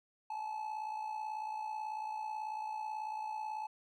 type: tone with amplitude modulation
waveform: triangle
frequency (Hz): 863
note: A5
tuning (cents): -34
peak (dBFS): -33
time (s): 0.3-3.67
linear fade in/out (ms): 5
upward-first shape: sine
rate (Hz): 58.2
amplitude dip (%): 60
effects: none